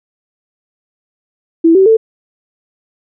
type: tone with pitch steps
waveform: sine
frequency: 329.6 / 383 / 445.1 Hz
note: E4 / G4 / A4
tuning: 0 / -40 / +20 cents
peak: -4 dBFS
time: 1.64-1.97 s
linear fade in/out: 10 ms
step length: 110 ms
effects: none